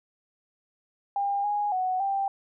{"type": "tone with pitch steps", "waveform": "sine", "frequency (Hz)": [802, 826, 742, 787], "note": ["G5", "G#5", "F#5", "G5"], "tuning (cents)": [39, -10, 5, 7], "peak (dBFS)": -24, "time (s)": [1.16, 2.28], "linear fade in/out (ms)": 2, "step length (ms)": 280, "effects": []}